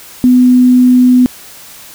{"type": "tone", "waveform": "sine", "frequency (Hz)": 250.4, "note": "B3", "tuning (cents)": 24, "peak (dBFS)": -3, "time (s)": [0.24, 1.26], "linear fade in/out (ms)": 0, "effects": ["white hiss -34 dBFS RMS until 1.94 s"]}